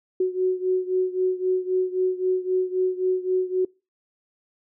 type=beating tone pair; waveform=sine; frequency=369 / 372.8 Hz; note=F#4 / F#4; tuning=-5 / +13 cents; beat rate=3.8 Hz; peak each=-22 / -25 dBFS; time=0.2-3.65 s; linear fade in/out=5 ms; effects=noise-tail reverb RT60 0.3 s tail -26 dB re dry